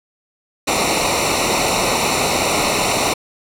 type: noise with comb filter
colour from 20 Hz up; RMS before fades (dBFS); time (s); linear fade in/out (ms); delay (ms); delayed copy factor
pink; -17; 0.67-3.14; 10; 0.61; -0.85
effects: low-pass 10000 Hz 12 dB/octave